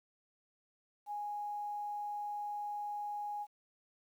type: tone with quantisation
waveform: sine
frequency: 828 Hz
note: G#5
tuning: 5 cents flat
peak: -37 dBFS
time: 1.06-3.47 s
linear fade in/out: 50 ms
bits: 11
effects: none